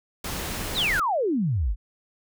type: noise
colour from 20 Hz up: pink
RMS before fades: -31 dBFS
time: 0.24-1 s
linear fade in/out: 5 ms
type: exponential sweep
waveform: sine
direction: down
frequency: 4435 to 41.2 Hz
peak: -21 dBFS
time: 0.74-1.76 s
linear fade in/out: 50 ms
effects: none